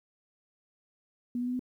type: tone with pitch steps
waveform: sine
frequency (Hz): 242.7 / 245.8 / 248.9 / 252.1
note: B3 / B3 / B3 / B3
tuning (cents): -30 / -8 / +14 / +36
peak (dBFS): -29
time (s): 1.35-1.594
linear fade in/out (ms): 2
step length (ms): 61
effects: 11-bit